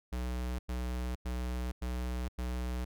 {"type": "tone bursts", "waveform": "square", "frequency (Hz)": 61.74, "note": "B1", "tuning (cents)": 0, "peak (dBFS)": -34, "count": 5, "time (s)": [0.12, 2.85], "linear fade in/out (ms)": 10, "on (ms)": 470, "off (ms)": 95, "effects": []}